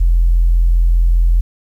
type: tone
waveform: sine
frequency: 42.5 Hz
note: F1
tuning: 46 cents flat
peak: -7 dBFS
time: 0-1.41 s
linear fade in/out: 10 ms
effects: tanh soft clip ceiling -4 dBFS + 8-bit